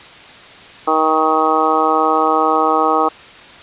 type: harmonic tone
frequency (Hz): 157.7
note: D#3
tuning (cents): +24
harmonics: 2 / 3 / 4 / 5 / 6 / 7 / 8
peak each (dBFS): -21 / -19 / -23 / -17 / -23 / -18 / -18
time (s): 0.87-3.09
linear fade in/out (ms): 10
effects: white hiss -38 dBFS RMS until 3.62 s + resampled to 8000 Hz